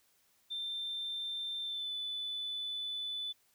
sine tone with pitch glide, 3574 to 3490 Hz, A7 to A7, +26 to -15 cents, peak -35 dBFS, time 0.5-3.33 s, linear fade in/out 20 ms, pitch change -41 cents, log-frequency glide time 1.61-1.95 s, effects tanh soft clip ceiling -31 dBFS + white hiss -71 dBFS RMS until 3.54 s

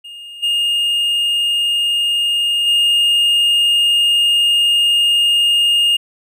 triangle tone with level steps, 2836 Hz, F7, 26 cents sharp, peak -29 / -12 / -9 dBFS, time 0.04-5.97 s, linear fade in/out 10 ms, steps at 0.42 / 2.66 s, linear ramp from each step 20 ms, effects none

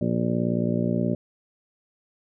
harmonic tone with a mistuned harmonic, 58.8 Hz, A#1, 16 cents sharp, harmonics 2 / 3 / 4 / 5 / 6 / 7 / 8 / 9 / 10, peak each -29 / -26 / -26 / -36 / -31 / -35 / -41 / -41 / -32 dBFS, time 0.01-1.15 s, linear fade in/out 5 ms, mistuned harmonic 9, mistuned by -36 cents, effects none

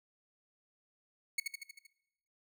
sawtooth tone with echo, 2206 Hz, C#7, 9 cents flat, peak -26 dBFS, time 1.38-1.4 s, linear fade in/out 5 ms, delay 78 ms, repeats 6, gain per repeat -4 dB, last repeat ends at 1.868 s, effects noise-tail reverb RT60 0.9 s tail -20 dB re dry

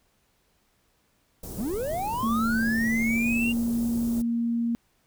pink band-stop noise, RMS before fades -37 dBFS, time 1.43-4.22 s, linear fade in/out 5 ms, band 510 to 8700 Hz, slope 12 dB/octave
triangle linear sweep, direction up, 163.7 to 2815 Hz, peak -25 dBFS, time 1.57-3.53 s, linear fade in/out 20 ms
sine tone with pitch glide, 227.4 to 233.7 Hz, A#3 to A#3, -43 to +5 cents, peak -23 dBFS, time 2.23-4.75 s, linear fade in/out 0 ms, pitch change +48 cents, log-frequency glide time 3.07-3.31 s
effects pink hiss -68 dBFS RMS until 5.06 s

